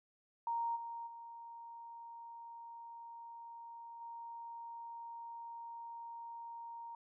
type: tone with level steps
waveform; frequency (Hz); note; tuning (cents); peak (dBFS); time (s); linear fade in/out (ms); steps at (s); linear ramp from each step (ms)
sine; 931; A#5; -2; -34 / -42 / -48 / -45; 0.47-6.95; 2; 0.75 / 1.06 / 4; 20
effects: none